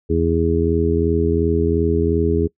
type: harmonic tone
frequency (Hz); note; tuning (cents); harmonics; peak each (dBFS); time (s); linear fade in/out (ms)
82.8; E2; +8; 1 / 2 / 3 / 4 / 5; -20 / -24 / -23 / -22 / -19; 0.09-2.48; 20
effects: noise-tail reverb RT60 0.1 s tail -23 dB re dry